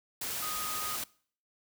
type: tone in noise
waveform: sine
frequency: 1244.5 Hz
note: D#6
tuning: in tune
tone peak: -38 dBFS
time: 0.42-0.96 s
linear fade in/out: 5 ms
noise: white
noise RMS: -36 dBFS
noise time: 0.21-1.04 s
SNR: -5 dB
effects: noise-tail reverb RT60 0.5 s tail -22 dB re dry